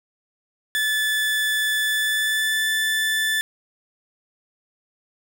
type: tone with pitch glide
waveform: 30% pulse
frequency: 1738 to 1754.1 Hz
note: A6 to A6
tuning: -22 to -6 cents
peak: -17 dBFS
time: 0.75-3.41 s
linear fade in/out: 0 ms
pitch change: +16 cents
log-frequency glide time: 1.81-2.68 s
effects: none